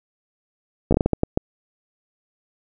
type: slowing click train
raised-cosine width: 2 ms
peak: -4 dBFS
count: 9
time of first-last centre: 0.91-1.374 s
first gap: 14 ms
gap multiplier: 1.39
effects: none